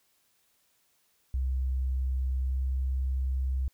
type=tone with pitch glide; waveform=sine; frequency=64.9 to 65.43 Hz; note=C2 to C2; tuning=-13 to +1 cents; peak=-26 dBFS; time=1.34-3.68 s; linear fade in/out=0 ms; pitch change=+14 cents; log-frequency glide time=2.43-2.55 s; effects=white hiss -70 dBFS RMS until 3.73 s